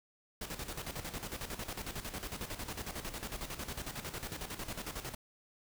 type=noise with tremolo; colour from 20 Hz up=pink; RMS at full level=-40 dBFS; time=0.41-5.15 s; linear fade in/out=5 ms; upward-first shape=square; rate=11 Hz; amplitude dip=65%; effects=none